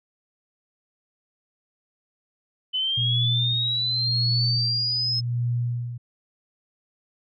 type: linear sweep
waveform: sine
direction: up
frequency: 3000 to 5190 Hz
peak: -22 dBFS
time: 2.73-5.21 s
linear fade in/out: 20 ms
type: tone with tremolo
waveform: sine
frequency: 120.3 Hz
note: B2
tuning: 45 cents flat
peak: -21 dBFS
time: 2.97-5.98 s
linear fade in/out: 10 ms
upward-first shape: sine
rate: 0.89 Hz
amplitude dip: 75%
effects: none